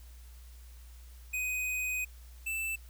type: tone pair in turn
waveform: square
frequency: 2500 / 2649 Hz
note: D#7 / E7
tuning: +8 / +8 cents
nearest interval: minor second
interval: 100 cents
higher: second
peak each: -32 / -33 dBFS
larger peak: first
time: 1.33-2.05 / 2.46-2.76 s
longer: first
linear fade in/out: 10 ms
effects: added 60 Hz sine -48 dBFS peak until 2.89 s + white hiss -61 dBFS RMS until 2.89 s